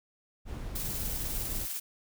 brown noise, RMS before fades -37 dBFS, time 0.45-1.67 s, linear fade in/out 50 ms
blue noise with tremolo, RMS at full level -35 dBFS, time 0.75-1.8 s, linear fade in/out 10 ms, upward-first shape sine, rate 20 Hz, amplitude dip 30%
effects none

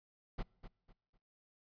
brown noise with echo, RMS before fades -38 dBFS, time 0.38-0.43 s, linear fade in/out 10 ms, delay 250 ms, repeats 3, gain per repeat -11 dB, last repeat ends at 1.18 s, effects noise-tail reverb RT60 0.9 s tail -26 dB re dry + resampled to 11025 Hz

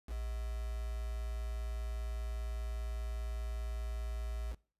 sine tone with quantisation, 57.5 Hz, A#1, 23 cents flat, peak -36 dBFS, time 0.07-4.56 s, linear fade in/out 50 ms, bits 8, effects noise-tail reverb RT60 0.4 s tail -23 dB re dry + resampled to 32000 Hz

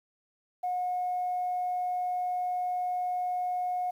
sine tone, 724 Hz, F#5, 38 cents flat, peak -27 dBFS, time 0.63-3.91 s, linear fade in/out 10 ms, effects tanh soft clip ceiling -23 dBFS + 10-bit

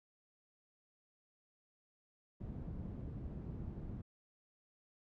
white low-pass noise, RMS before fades -45 dBFS, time 2.4-4.02 s, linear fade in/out 10 ms, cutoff 150 Hz, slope 12 dB/octave, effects none

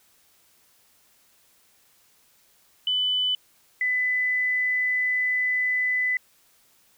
sine tone pair in turn, 3000 / 2002 Hz, F#7 / B6, +23 / +23 cents, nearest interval perfect fifth, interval 700 cents, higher first, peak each -21 dBFS, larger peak neither, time 2.87-3.35 / 3.81-6.17 s, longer second, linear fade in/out 2 ms, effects white hiss -61 dBFS RMS until 6.97 s

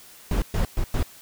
brown noise bursts at uneven times, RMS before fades -22 dBFS, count 4, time 0.31-0.42 / 0.54-0.65 / 0.77-0.84 / 0.94-1.03 s, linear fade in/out 2 ms, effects white hiss -48 dBFS RMS until 1.21 s

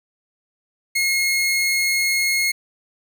sawtooth tone, 2159 Hz, C#7, 46 cents flat, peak -14 dBFS, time 0.95-2.52 s, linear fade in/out 10 ms, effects none

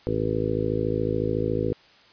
harmonic tone, 53.9 Hz, A1, 35 cents flat, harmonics 1 / 2 / 3 / 4 / 5 / 6 / 7 / 8 / 9, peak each -36 / -30 / -32 / -39 / -31 / -33 / -30 / -30 / -29 dBFS, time 0.07-1.73 s, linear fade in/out 0 ms, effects white hiss -54 dBFS RMS until 2.12 s + resampled to 11025 Hz

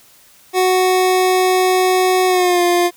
25% pulse tone with pitch glide, 370 to 351.1 Hz, F#4 to F4, 0 to +9 cents, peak -8 dBFS, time 0.53-2.91 s, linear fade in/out 50 ms, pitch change -91 cents, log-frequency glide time 2.27-2.62 s, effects white hiss -48 dBFS RMS until 2.96 s

